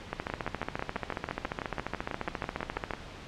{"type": "two click trains", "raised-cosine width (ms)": 0.5, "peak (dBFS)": [-16, -17], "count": [41, 17], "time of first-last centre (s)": [[0.13, 2.908], [0.3, 2.936]], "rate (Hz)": [14.4, 6.07], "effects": ["pink hiss -45 dBFS RMS until 3.27 s", "low-pass 4000 Hz 12 dB/octave"]}